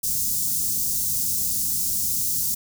white band-stop noise, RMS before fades -24 dBFS, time 0.03-2.55 s, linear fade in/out 10 ms, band 230 to 5600 Hz, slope 24 dB/octave, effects none

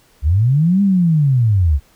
sine linear two-way sweep, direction up then down, 65 to 203.4 to 65 Hz, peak -10 dBFS, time 0.22-1.8 s, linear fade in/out 50 ms, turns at 0.82 s, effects pink hiss -53 dBFS RMS until 1.95 s

